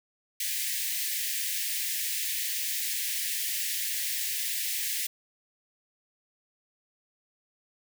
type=high-pass noise; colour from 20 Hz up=white; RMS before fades=-31 dBFS; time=0.4-5.07 s; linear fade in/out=5 ms; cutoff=1700 Hz; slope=96 dB/octave; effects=none